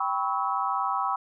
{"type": "chord", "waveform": "sine", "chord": "C# half-diminished seventh", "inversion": "second", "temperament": "equal with one note detuned", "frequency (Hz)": [784, 987.8, 1108.7, 1295.1], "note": ["G5", "B5", "C#6", "E6"], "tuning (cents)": [0, 0, 0, -31], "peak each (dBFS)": -30, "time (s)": [0, 1.16], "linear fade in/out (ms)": 5, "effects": []}